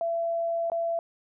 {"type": "tone with dropouts", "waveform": "sine", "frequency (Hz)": 672, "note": "E5", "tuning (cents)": 33, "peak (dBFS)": -25, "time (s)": [0.01, 0.99], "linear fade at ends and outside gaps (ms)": 1, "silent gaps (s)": [0.7, 0.718], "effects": []}